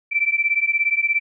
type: beating tone pair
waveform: sine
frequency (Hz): 2325 / 2342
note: D7 / D7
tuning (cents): -18 / -5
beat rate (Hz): 17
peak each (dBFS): -20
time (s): 0.11-1.2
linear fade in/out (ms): 20
effects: none